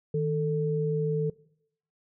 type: tone pair together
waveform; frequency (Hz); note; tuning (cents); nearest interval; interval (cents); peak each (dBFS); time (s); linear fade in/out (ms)
sine; 156.4 / 442.4; D#3 / A4; +9 / +9; octave + tritone; 1800; -27; 0.14-1.3; 5
effects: noise-tail reverb RT60 0.7 s tail -22 dB re dry